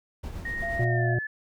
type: noise with tremolo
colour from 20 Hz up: brown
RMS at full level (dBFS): -34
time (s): 0.23-0.85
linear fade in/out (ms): 10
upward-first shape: triangle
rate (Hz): 8.4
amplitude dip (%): 45
type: tone with pitch glide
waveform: sine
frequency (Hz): 1864.7 to 1729.8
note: A#6 to A6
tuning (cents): 0 to -30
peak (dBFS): -30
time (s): 0.45-1.27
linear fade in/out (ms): 5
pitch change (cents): -130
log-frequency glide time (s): 0.84-1.1
type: tone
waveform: sine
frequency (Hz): 680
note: F5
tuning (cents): -46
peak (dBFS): -31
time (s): 0.62-1.15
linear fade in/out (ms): 10
type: harmonic tone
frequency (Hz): 120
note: B2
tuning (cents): -49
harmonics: 1 / 3 / 5 / 6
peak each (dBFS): -23 / -31 / -37 / -40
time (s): 0.79-1.19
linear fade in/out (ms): 5
effects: none